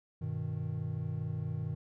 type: chord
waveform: triangle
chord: G augmented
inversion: none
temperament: equal with one note detuned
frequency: 98 / 122.69 / 155.56 Hz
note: G2 / B2 / D#3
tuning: 0 / -11 / 0 cents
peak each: -37 / -36 / -35 dBFS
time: 0.21-1.75 s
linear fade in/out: 10 ms
effects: none